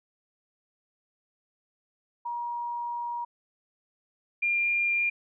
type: tone pair in turn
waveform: sine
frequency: 952 / 2399 Hz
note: A#5 / D7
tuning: +36 / +36 cents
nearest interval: octave + major third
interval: 1600 cents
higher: second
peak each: -30 / -23 dBFS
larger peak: second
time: 2.25-3.25 / 4.42-5.1 s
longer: first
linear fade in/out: 10 ms
effects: none

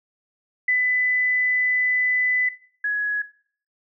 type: tone pair in turn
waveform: sine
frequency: 2000 / 1677.2 Hz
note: B6 / G#6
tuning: +21 / +17 cents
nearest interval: minor third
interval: 304 cents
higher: first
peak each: -17 / -20 dBFS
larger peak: first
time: 0.68-2.49 / 2.84-3.22 s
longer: first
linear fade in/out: 5 ms
effects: noise-tail reverb RT60 0.5 s tail -17 dB re dry

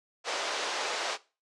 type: band-pass noise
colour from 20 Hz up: pink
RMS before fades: -33 dBFS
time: 0.24-1.18 s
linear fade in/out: 50 ms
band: 460 to 6400 Hz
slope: 24 dB/octave
effects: noise-tail reverb RT60 0.3 s tail -18 dB re dry + resampled to 24000 Hz

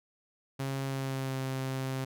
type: tone with pitch glide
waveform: sawtooth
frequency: 135.6 to 132.43 Hz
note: C#3 to C3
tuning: -38 to +21 cents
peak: -28 dBFS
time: 0.59-2.05 s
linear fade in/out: 10 ms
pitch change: -41 cents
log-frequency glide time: 0.84-1.41 s
effects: none

